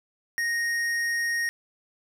sine tone with hard clipping, 1864.7 Hz, A#6, in tune, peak -26 dBFS, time 0.38-1.49 s, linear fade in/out 0 ms, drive 11 dB, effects none

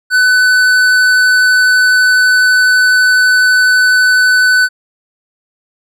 sine tone with tanh clipping, 1502 Hz, F#6, 26 cents sharp, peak -8 dBFS, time 0.1-4.69 s, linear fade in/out 50 ms, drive 13 dB, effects none

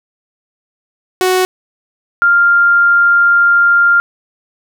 sawtooth / sine tone pair in turn, 370 / 1396.9 Hz, F#4 / F6, 0 / 0 cents, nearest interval octave + major seventh, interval 2300 cents, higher second, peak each -6 dBFS, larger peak neither, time 1.21-1.45 / 2.22-4 s, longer second, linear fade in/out 0 ms, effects none

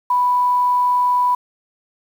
sine tone with quantisation, 987.8 Hz, B5, in tune, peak -13 dBFS, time 0.1-1.35 s, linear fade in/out 5 ms, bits 7, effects none

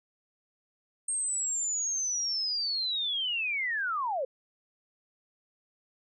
sine linear sweep, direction down, 8590 to 490.1 Hz, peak -28 dBFS, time 1.08-4.25 s, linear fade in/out 5 ms, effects none

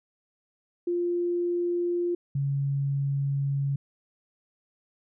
sine tone pair in turn, 349.2 / 139.34 Hz, F4 / C#3, 0 / +9 cents, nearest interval octave + major third, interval 1591 cents, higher first, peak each -24 dBFS, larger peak neither, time 0.87-2.15 / 2.35-3.76 s, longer second, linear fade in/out 5 ms, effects none

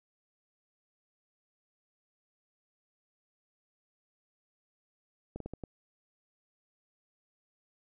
slowing click train, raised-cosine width 2 ms, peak -26 dBFS, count 5, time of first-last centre 5.36-5.637 s, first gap 43 ms, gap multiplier 1.33, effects none

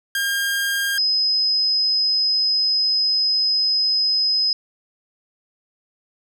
sawtooth / sine tone pair in turn, 1611 / 5062 Hz, G6 / D#8, +47 / +29 cents, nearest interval octave + minor sixth, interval 1982 cents, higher second, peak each -16 dBFS, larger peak neither, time 0.15-0.98 / 0.98-4.53 s, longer second, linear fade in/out 2 ms, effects none

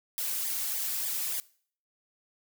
blue noise with flanger, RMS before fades -32 dBFS, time 0.18-1.4 s, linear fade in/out 0 ms, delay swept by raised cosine 0.71 to 3.01 ms, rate 3.4 Hz, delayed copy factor -0.95, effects noise-tail reverb RT60 0.5 s tail -21 dB re dry

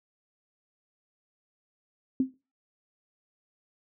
sine tone with exponential decay, 261.6 Hz, C4, in tune, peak -18 dBFS, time 2.2-2.34 s, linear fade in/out 2 ms, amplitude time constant 29 ms, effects noise-tail reverb RT60 0.3 s tail -20 dB re dry

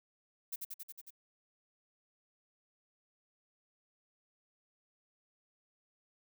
violet noise with echo, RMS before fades -39 dBFS, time 0.52-0.56 s, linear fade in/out 10 ms, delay 91 ms, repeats 6, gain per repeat -2 dB, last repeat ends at 1.106 s, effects none

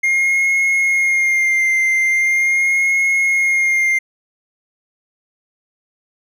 triangle tone with vibrato, 2125 Hz, C7, 26 cents sharp, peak -11 dBFS, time 0.03-3.99 s, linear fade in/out 10 ms, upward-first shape sine, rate 0.41 Hz, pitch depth 30 cents each way, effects none

